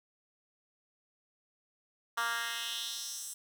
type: tone with high-pass filter sweep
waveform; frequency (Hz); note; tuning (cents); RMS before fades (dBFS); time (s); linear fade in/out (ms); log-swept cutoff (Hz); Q
10% pulse; 232.7; A#3; -3; -37; 2.17-3.34; 10; 1200 to 8200; 2.1
effects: none